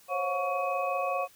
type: tone cluster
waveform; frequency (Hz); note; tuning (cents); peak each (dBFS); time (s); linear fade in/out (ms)
sine; 521 / 546 / 718 / 1123 / 2528; C5 / C#5 / F5 / C#6 / D#7; -7 / -26 / +48 / +22 / +27; -40 / -32 / -32 / -32 / -38; 0.08-1.28; 50
effects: white hiss -58 dBFS RMS until 1.35 s